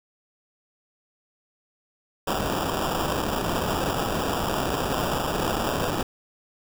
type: noise with sample-and-hold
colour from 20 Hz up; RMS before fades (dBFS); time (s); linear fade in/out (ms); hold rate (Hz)
white; -26; 2.27-6.03; 5; 2100
effects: none